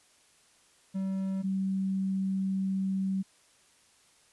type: tone pair in turn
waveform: triangle / sine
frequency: 191.8 / 191.8 Hz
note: G3 / G3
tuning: -37 / -37 cents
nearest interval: unison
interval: 0 cents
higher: neither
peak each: -27 dBFS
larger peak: neither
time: 0.94-1.43 / 1.43-3.23 s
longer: second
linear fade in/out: 20 ms
effects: white hiss -63 dBFS RMS until 4.32 s + resampled to 24000 Hz